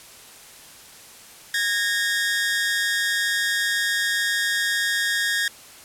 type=tone pair together; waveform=sawtooth; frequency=1647 / 1839.6 Hz; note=G#6 / A#6; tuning=-15 / -23 cents; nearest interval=major second; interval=192 cents; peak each=-20 dBFS; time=1.54-5.48 s; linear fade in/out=2 ms; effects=white hiss -45 dBFS RMS until 5.84 s + low-pass 12000 Hz 12 dB/octave